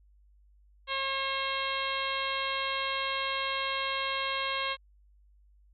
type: harmonic tone with a mistuned harmonic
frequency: 540 Hz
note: C#5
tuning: 45 cents flat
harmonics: 1 / 2 / 3 / 4 / 5 / 6 / 7 / 8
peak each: -39 / -34 / -39 / -37 / -38 / -37 / -41 / -43 dBFS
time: 0.87-4.77 s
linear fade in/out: 50 ms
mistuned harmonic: 8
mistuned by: -59 cents
effects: added 50 Hz sine -58 dBFS peak until 5.73 s